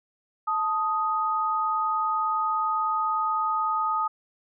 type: tone pair together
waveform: sine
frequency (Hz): 878 / 1248.2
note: A5 / D#6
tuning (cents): -4 / +5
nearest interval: tritone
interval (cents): 609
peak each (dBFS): -28 / -24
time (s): 0.47-4.08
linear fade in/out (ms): 10
effects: none